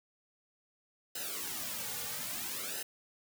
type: noise with flanger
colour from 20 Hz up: white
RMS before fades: -39 dBFS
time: 1.15-2.83 s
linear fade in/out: 5 ms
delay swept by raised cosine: 0.87 to 3.07 ms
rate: 0.6 Hz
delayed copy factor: -0.9
effects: none